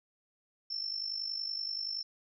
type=tone with amplitude modulation; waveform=sine; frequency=5360 Hz; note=E8; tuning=28 cents sharp; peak=-31 dBFS; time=0.7-2.03 s; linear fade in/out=10 ms; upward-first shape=sine; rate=50.6 Hz; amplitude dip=70%; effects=none